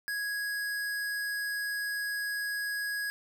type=tone; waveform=square; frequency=1661.2 Hz; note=G#6; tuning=in tune; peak=-32 dBFS; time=0.08-3.1 s; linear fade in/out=0 ms; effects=none